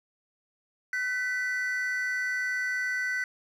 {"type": "tone pair together", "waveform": "triangle", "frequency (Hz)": [1511, 1974.1], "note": ["F#6", "B6"], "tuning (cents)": [36, -1], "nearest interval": "perfect fourth", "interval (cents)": 463, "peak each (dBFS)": -28, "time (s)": [0.93, 3.24], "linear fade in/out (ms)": 2, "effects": ["tanh soft clip ceiling -18 dBFS"]}